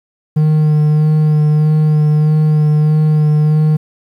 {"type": "tone with vibrato", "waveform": "triangle", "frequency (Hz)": 152.7, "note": "D#3", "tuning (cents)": -32, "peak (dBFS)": -6, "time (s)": [0.36, 3.77], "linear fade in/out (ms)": 10, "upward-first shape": "sine", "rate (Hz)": 1.6, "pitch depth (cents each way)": 19, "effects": ["8-bit"]}